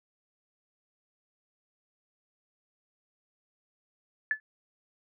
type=tone with exponential decay; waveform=sine; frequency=1733 Hz; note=A6; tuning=27 cents flat; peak=-20 dBFS; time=4.31-4.4 s; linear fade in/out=1 ms; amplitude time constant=19 ms; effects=none